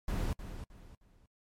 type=noise with echo; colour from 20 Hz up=brown; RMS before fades=-33 dBFS; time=0.08-0.33 s; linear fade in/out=2 ms; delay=310 ms; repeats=3; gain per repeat=-10 dB; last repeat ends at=1.26 s; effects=noise-tail reverb RT60 0.1 s tail -24 dB re dry + MP3 64 kbps